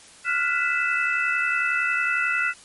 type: tone cluster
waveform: sine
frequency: 1387 / 1458 / 1992 / 2626 Hz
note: F6 / F#6 / B6 / E7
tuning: -12 / -26 / +14 / -7 cents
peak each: -26 dBFS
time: 0.24-2.54 s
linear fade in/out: 50 ms
effects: white hiss -48 dBFS RMS until 2.64 s + MP3 48 kbps